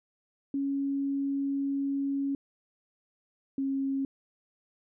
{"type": "tone pair in turn", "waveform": "sine", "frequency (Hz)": [277.2, 271.8], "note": ["C#4", "C#4"], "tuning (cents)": [0, -34], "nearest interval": "unison", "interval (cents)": 34, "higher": "first", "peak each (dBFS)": -27, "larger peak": "neither", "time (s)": [[0.54, 2.35], [3.58, 4.05]], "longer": "first", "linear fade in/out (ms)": 2, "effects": []}